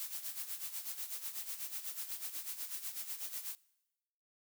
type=noise with tremolo; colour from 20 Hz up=blue; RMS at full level=-40 dBFS; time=0-3.55 s; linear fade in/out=0 ms; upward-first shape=sine; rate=8.1 Hz; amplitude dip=70%; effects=noise-tail reverb RT60 1.0 s tail -23 dB re dry